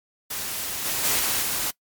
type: noise with level steps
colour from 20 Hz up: white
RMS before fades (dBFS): -30 / -26 / -22 / -24 / -26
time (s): 0.3-1.71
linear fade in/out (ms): 10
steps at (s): 0.84 / 1.03 / 1.18 / 1.41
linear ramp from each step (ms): 20
effects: noise-tail reverb RT60 0.1 s tail -22 dB re dry + MP3 96 kbps